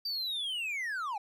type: linear sweep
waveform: triangle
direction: down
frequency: 4699 to 772 Hz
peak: -31 dBFS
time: 0.05-1.18 s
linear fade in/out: 5 ms
effects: none